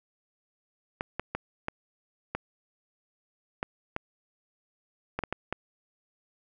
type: clicks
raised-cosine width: 0.5 ms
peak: -15 dBFS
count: 11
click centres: 1.009 / 1.196 / 1.35 / 1.684 / 2.35 / 3.629 / 3.964 / 5.19 / 5.237 / 5.326 / 5.526 s
effects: none